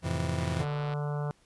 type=chord; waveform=40% pulse; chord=F major seventh; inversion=none; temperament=just; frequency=87.31 / 109.13 / 130.96 / 163.7 Hz; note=F2 / A2 / C3 / E3; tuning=0 / -14 / +2 / -12 cents; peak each=-32 / -38 / -34 / -32 dBFS; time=0.02-0.66 s; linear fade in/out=50 ms
type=click train; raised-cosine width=0.3 ms; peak=-27 dBFS; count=67; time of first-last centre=0.4-0.937 s; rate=123 Hz
type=harmonic tone; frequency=146.83 Hz; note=D3; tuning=in tune; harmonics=1 / 3 / 4 / 5 / 6 / 7 / 8 / 9 / 10; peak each=-30 / -40 / -42 / -44 / -46 / -47 / -48 / -49 / -50 dBFS; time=0.6-1.31 s; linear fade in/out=0 ms
effects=pink hiss -65 dBFS RMS until 1.45 s + resampled to 24000 Hz